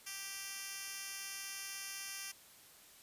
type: tone with high-pass filter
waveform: 10% pulse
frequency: 392 Hz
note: G4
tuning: in tune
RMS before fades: -45 dBFS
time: 0.06-2.32 s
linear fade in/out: 10 ms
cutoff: 3500 Hz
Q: 0.66
effects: white hiss -60 dBFS RMS until 3.02 s + resampled to 32000 Hz